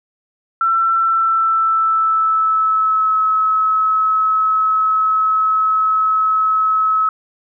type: tone with pitch glide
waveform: sine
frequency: 1343 to 1289.8 Hz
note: E6 to E6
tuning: +32 to -38 cents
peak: -12 dBFS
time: 0.61-7.09 s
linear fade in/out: 2 ms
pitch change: -70 cents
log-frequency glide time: 0.97-3.19 s
effects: none